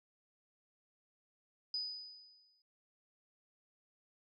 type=tone with exponential decay; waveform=sine; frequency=4978 Hz; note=D#8; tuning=in tune; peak=-34 dBFS; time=1.74-2.62 s; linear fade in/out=2 ms; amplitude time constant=190 ms; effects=none